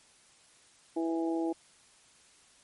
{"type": "harmonic tone", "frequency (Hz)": 164.81, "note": "E3", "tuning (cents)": 0, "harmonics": [2, 3, 4, 5], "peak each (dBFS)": [-29, -39, -40, -40], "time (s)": [0.96, 1.53], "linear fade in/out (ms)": 10, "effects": ["white hiss -61 dBFS RMS until 2.63 s", "MP3 48 kbps"]}